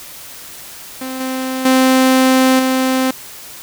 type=tone with level steps; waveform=sawtooth; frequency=260.3 Hz; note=C4; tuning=9 cents flat; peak=-19 / -15 / -5 / -9 dBFS; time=1.01-3.11 s; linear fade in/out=5 ms; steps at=1.2 / 1.65 / 2.59 s; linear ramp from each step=5 ms; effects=white hiss -34 dBFS RMS until 3.62 s